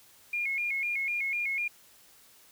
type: tone with vibrato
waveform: sine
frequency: 2291 Hz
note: D7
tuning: 44 cents flat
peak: -28 dBFS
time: 0.33-1.68 s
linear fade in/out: 5 ms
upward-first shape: square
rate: 4 Hz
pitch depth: 90 cents each way
effects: white hiss -58 dBFS RMS until 2.51 s